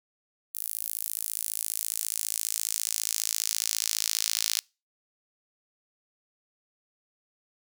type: tone with high-pass filter sweep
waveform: sawtooth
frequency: 54.7 Hz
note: A1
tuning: 9 cents flat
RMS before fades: -31 dBFS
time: 0.54-4.6 s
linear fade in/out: 10 ms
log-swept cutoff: 12000 to 4800 Hz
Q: 1.3
effects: noise-tail reverb RT60 0.3 s tail -26 dB re dry